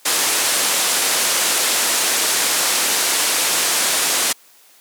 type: low-pass noise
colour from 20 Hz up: white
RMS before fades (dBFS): -18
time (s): 0.05-4.33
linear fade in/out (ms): 10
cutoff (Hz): 11000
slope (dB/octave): 24
effects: white hiss -50 dBFS RMS until 4.8 s + high-pass 300 Hz 12 dB/octave